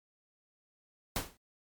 pink noise with exponential decay, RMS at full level -29 dBFS, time 1.16-1.37 s, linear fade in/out 1 ms, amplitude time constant 44 ms, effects MP3 96 kbps

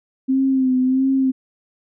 sine tone with vibrato, 261.6 Hz, C4, in tune, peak -14 dBFS, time 0.28-1.32 s, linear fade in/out 20 ms, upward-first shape sine, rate 1.5 Hz, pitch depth 43 cents each way, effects none

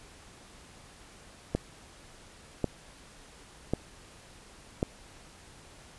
click train, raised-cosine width 2 ms, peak -13 dBFS, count 4, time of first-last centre 1.55-4.829 s, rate 0.915 Hz, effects pink hiss -53 dBFS RMS until 5.98 s + resampled to 24000 Hz

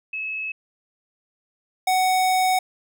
sine / square tone pair in turn, 2586 / 745.2 Hz, E7 / F#5, -34 / +12 cents, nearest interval octave + minor seventh, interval 2154 cents, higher first, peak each -26 / -18 dBFS, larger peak second, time 0.13-0.52 / 1.87-2.59 s, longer second, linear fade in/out 5 ms, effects none

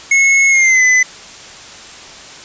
square tone with pitch glide, 2183 to 2013 Hz, C#7 to B6, -27 to +33 cents, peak -8 dBFS, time 0.11-1.03 s, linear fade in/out 5 ms, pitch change -140 cents, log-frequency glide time 0.49-0.83 s, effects white hiss -34 dBFS RMS until 2.44 s + resampled to 16000 Hz

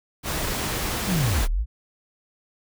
pink noise, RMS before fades -27 dBFS, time 0.23-1.48 s, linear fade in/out 50 ms
sine linear two-way sweep, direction down then up, 208.3 to 30.57 to 62.1 Hz, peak -20 dBFS, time 1.06-1.66 s, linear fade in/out 50 ms, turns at 1.47 s
effects none

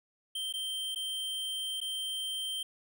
square tone with dropouts, 3136 Hz, G7, in tune, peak -34 dBFS, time 0.35-2.63 s, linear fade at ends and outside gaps 5 ms, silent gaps 0.526-0.537 / 0.948-0.958 / 1.804-1.813 s, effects none

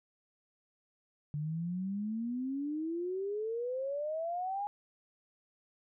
sine exponential sweep, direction up, 145.6 to 830.6 Hz, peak -33 dBFS, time 1.34-4.67 s, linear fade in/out 0 ms, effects none

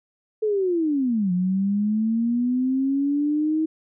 sine linear two-way sweep, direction down then up, 440 to 177.1 to 318.5 Hz, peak -19 dBFS, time 0.42-3.66 s, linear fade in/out 10 ms, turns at 1.32 s, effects none

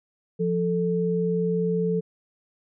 sine tone pair together, 174.61 / 440 Hz, F3 / A4, 0 / 0 cents, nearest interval octave + major third, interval 1600 cents, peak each -24 dBFS, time 0.39-2.01 s, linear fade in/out 20 ms, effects none

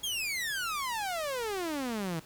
sawtooth exponential sweep, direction down, 3351 to 155.56 Hz, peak -28 dBFS, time 0.03-2.2 s, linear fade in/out 10 ms, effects pink hiss -54 dBFS RMS until 2.25 s

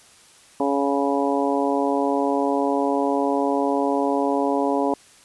harmonic tone, 140 Hz, C#3, 18 cents sharp, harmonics 2 / 3 / 4 / 5 / 6 / 7, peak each -23 / -25 / -26 / -27 / -28 / -28 dBFS, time 0.6-4.94 s, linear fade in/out 2 ms, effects white hiss -51 dBFS RMS until 5.24 s + resampled to 24000 Hz

